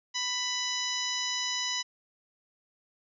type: harmonic tone with a mistuned harmonic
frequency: 992 Hz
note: B5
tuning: 7 cents sharp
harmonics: 1 / 2 / 3 / 4 / 5 / 6 / 7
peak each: -40 / -37 / -36 / -36 / -35 / -37 / -42 dBFS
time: 0.14-1.83 s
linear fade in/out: 20 ms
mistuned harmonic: 5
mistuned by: +40 cents
effects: none